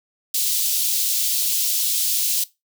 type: high-pass noise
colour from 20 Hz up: white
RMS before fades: -21 dBFS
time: 0.34-2.44 s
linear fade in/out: 5 ms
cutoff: 3300 Hz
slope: 24 dB/octave
effects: noise-tail reverb RT60 0.2 s tail -18 dB re dry